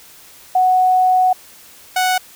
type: tone pair in turn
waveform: sine / sawtooth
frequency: 740 / 740 Hz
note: F#5 / F#5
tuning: 0 / 0 cents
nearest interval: unison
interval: 0 cents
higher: neither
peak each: -10 dBFS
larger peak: neither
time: 0.55-1.33 / 1.96-2.18 s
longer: first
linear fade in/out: 5 ms
effects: white hiss -43 dBFS RMS until 2.35 s